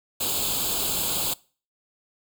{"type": "noise with comb filter", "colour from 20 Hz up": "white", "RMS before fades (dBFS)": -26, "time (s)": [0.2, 1.34], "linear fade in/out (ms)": 10, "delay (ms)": 0.26, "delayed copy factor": 0.85, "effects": ["noise-tail reverb RT60 0.4 s tail -23 dB re dry"]}